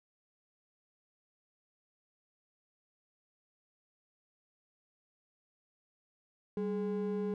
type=ring-modulated tone; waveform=triangle; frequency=307.1 Hz; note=D#4; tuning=23 cents flat; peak=-27 dBFS; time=6.57-7.34 s; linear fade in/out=2 ms; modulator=113 Hz; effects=none